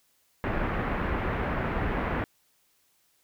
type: low-pass noise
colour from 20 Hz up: pink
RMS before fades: -29 dBFS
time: 0.44-2.24 s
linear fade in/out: 0 ms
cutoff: 2100 Hz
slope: 24 dB/octave
effects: white hiss -68 dBFS RMS until 3.23 s